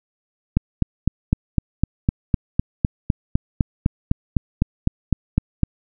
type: click train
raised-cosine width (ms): 5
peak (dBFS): -3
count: 21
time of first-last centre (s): 0.57-5.633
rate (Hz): 3.95
effects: none